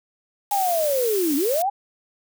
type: linear two-way sweep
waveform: sine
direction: down then up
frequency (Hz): 830.6 to 267.1 to 830.6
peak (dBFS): -19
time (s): 0.51-1.7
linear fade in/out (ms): 10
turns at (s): 1.36
type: noise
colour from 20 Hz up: blue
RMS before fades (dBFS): -29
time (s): 0.51-1.62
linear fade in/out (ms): 0
effects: none